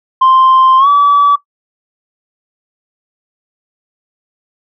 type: tone with pitch glide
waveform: sine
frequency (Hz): 1046.5 to 1147.8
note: C6 to D6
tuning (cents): 0 to -40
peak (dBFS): -3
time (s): 0.21-1.36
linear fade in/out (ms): 10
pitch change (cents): +160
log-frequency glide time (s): 0.78-0.88
effects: noise-tail reverb RT60 0.1 s tail -19 dB re dry + tanh soft clip ceiling -2 dBFS